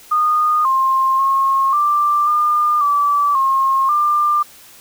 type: tone with pitch steps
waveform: sine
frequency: 1227 / 1060 / 1081 / 1181 / 1206 / 1156 / 1074 / 1193 Hz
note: D#6 / C6 / C#6 / D6 / D6 / D6 / C6 / D6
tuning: -25 / +22 / -44 / +9 / +46 / -28 / +45 / +27 cents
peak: -12 dBFS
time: 0.11-4.43 s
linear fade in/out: 10 ms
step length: 540 ms
effects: white hiss -43 dBFS RMS until 4.8 s